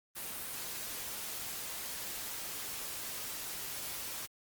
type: noise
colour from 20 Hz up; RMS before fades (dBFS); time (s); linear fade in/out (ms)
white; -41; 0.15-4.27; 20
effects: Opus 32 kbps